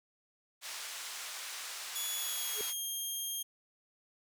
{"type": "band-pass noise", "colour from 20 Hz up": "white", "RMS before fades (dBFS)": -43, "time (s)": [0.61, 2.74], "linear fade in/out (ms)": 50, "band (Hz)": [860, 7900], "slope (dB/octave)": 12}
{"type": "tone with pitch glide", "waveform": "5% pulse", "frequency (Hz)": [3400, 3218], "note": ["G#7", "G7"], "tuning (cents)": [40, 45], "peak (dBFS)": -28, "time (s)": [1.95, 3.43], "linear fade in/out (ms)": 10, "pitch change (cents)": -95, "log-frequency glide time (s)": [2.16, 2.82]}
{"type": "tone with exponential growth", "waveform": "sine", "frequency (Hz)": 425.5, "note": "G#4", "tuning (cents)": 42, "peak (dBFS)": -34, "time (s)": [2.51, 2.61], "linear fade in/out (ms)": 0, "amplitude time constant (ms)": 20}
{"effects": []}